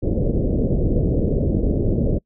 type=low-pass noise; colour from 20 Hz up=pink; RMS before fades=-19 dBFS; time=0.02-2.19 s; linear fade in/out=20 ms; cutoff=550 Hz; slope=48 dB/octave; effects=noise-tail reverb RT60 0.1 s tail -26 dB re dry